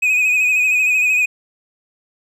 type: tone with vibrato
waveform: triangle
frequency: 2505 Hz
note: D#7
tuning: 11 cents sharp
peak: -11 dBFS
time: 0.02-1.26 s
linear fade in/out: 10 ms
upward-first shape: sine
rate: 13 Hz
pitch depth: 41 cents each way
effects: none

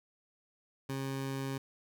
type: tone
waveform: 20% pulse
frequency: 135.3 Hz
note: C#3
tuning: 42 cents flat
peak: -30 dBFS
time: 0.89-1.58 s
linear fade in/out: 5 ms
effects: none

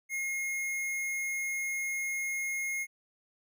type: tone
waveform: square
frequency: 2150 Hz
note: C7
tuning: 47 cents sharp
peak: -32 dBFS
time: 0.09-2.87 s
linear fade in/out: 50 ms
effects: none

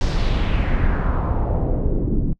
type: noise with low-pass filter sweep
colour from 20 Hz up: brown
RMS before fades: -19 dBFS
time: 0.01-2.33 s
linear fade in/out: 0 ms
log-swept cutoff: 5700 to 250 Hz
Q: 2.1
effects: noise-tail reverb RT60 0.1 s tail -23 dB re dry

